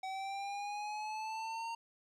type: linear sweep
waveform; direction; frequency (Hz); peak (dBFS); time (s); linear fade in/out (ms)
square; up; 758 to 923; -39; 0.03-1.75; 5
effects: low-pass 6000 Hz 12 dB/octave + 13-bit